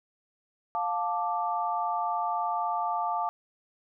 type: chord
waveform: sine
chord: D minor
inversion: first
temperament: just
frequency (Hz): 704.8 / 881 / 1174.7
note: F5 / A5 / D6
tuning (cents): +16 / +2 / 0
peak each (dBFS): -31 / -30 / -32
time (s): 0.75-3.29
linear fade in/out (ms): 0
effects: none